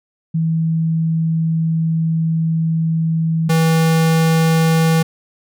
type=tone pair in turn; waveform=sine / square; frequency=162.3 / 162.3 Hz; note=E3 / E3; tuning=-27 / -27 cents; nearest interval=unison; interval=0 cents; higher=neither; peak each=-14 / -12 dBFS; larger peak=second; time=0.34-3.49 / 3.49-5.03 s; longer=first; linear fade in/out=10 ms; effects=none